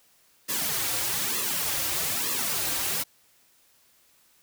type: noise with flanger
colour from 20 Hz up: white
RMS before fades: -28 dBFS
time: 0.48-3.04 s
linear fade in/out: 20 ms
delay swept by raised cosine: 1.3 to 4.8 ms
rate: 1.1 Hz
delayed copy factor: -0.95
effects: white hiss -62 dBFS RMS until 4.42 s